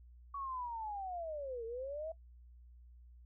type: linear two-way sweep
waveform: sine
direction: down then up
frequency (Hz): 1134 to 445.5 to 658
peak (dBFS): -39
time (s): 0.34-2.12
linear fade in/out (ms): 5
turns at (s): 1.65
effects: noise-tail reverb RT60 0.1 s tail -20 dB re dry + added 60 Hz sine -55 dBFS peak until 3.25 s